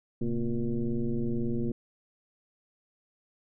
sine tone with frequency modulation, 110 Hz, A2, in tune, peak -26 dBFS, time 0.21-1.72 s, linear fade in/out 5 ms, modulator 121 Hz, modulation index 2.1, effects none

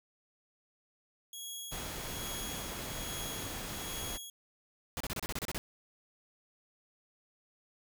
15% pulse tone with tremolo, 3322 Hz, G#7, in tune, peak -33 dBFS, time 1.33-4.3 s, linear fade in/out 2 ms, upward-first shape sine, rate 1.2 Hz, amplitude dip 65%
pink noise, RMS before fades -41 dBFS, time 1.71-4.18 s, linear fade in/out 20 ms
pink noise bursts, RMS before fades -37 dBFS, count 10, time 4.97-5.58 s, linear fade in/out 0 ms, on 34 ms, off 30 ms
effects none

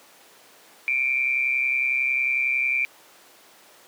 sine tone with amplitude modulation, 2356 Hz, D7, 5 cents sharp, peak -17 dBFS, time 0.88-2.85 s, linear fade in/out 0 ms, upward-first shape sine, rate 131 Hz, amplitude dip 70%, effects pink hiss -51 dBFS RMS until 3.87 s + high-pass 400 Hz 12 dB/octave

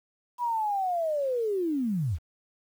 sine linear sweep, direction down, 987.8 to 65 Hz, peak -25 dBFS, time 0.38-2.19 s, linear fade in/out 50 ms, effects 9-bit

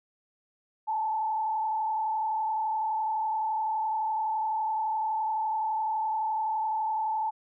sine tone with frequency modulation, 873 Hz, A5, 14 cents flat, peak -26 dBFS, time 0.87-7.31 s, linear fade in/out 20 ms, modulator 31.8 Hz, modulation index 0.74, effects none

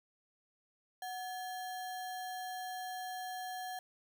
sine tone with sample-and-hold, 740 Hz, F#5, in tune, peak -39 dBFS, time 1.02-3.79 s, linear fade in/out 2 ms, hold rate 2450 Hz, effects none

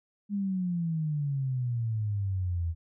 sine exponential sweep, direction down, 206.6 to 81.4 Hz, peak -27 dBFS, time 0.29-2.75 s, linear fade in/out 50 ms, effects none

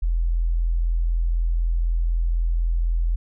sine tone, 42 Hz, E1, 33 cents sharp, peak -18 dBFS, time 0.02-3.16 s, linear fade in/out 10 ms, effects none

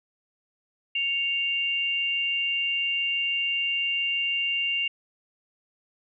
sine tone pair together, 2212 / 2787 Hz, C#7 / F7, -4 / -4 cents, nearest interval major third, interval 400 cents, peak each -33 / -24 dBFS, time 0.95-4.88 s, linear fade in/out 5 ms, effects none

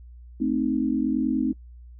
sine chord, A diminished, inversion none, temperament equal, 220 / 261.6 / 311.1 Hz, A3 / C4 / Eb4, 0 / 0 / 0 cents, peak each -27 / -24 / -26 dBFS, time 0.4-1.53 s, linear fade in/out 10 ms, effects noise-tail reverb RT60 0.1 s tail -25 dB re dry + added 60 Hz sine -42 dBFS peak until 1.99 s

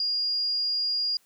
sine tone, 4839 Hz, D#8, 49 cents flat, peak -24 dBFS, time 0-1.17 s, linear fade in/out 2 ms, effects white hiss -64 dBFS RMS until 1.25 s

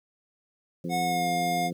harmonic tone, 86.3 Hz, F2, 20 cents flat, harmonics 2 / 3 / 4 / 5 / 6, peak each -32 / -36 / -38 / -44 / -41 dBFS, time 0.84-1.73 s, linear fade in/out 5 ms
square tone with pitch glide, 728 to 710.6 Hz, F#5 to F5, -28 to +30 cents, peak -26 dBFS, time 0.89-1.71 s, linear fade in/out 50 ms, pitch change -42 cents, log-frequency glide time 1.03-1.28 s
effects 10-bit

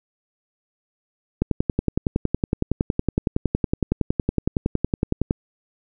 click train, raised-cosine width 3 ms, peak -6 dBFS, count 43, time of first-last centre 1.42-5.309 s, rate 10.8 Hz, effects none

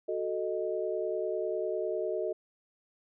sine chord, D# diminished, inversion first, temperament equal, 370 / 440 / 622.3 Hz, F#4 / A4 / D#5, 0 / 0 / 0 cents, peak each -34 dBFS, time 0.08-2.33 s, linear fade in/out 10 ms, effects none

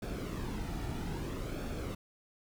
brown noise with flanger, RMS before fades -38 dBFS, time 0.02-1.95 s, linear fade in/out 5 ms, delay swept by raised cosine 1 to 1.93 ms, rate 0.61 Hz, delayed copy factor -0.55, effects none

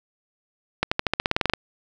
accelerating click train, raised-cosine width 0.3 ms, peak -4 dBFS, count 13, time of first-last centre 0.83-1.536 s, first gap 85 ms, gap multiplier 0.93, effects none

